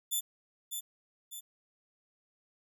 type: tone with echo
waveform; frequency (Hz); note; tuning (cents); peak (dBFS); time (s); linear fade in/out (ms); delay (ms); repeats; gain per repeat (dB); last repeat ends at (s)
5% pulse; 3515; A7; -2; -22; 0.11-0.21; 20; 600; 2; -6; 1.41
effects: none